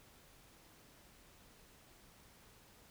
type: silence
effects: pink hiss -63 dBFS RMS until 2.9 s